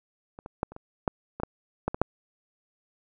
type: clicks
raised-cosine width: 1 ms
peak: -28 / -25 / -12 / -30 / -27 / -10 / -21 / -11 / -12 / -17 / -6 dBFS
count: 11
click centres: 0.389 / 0.461 / 0.631 / 0.72 / 0.764 / 1.078 / 1.4 / 1.434 / 1.88 / 1.945 / 2.016 s
effects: none